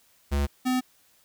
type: tone pair in turn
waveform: square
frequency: 70.9 / 254.5 Hz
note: C#2 / C4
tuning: +40 / -48 cents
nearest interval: octave + minor seventh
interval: 2212 cents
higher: second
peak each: -23 dBFS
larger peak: neither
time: 0.31-0.47 / 0.65-0.81 s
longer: neither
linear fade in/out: 20 ms
effects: white hiss -62 dBFS RMS until 1.24 s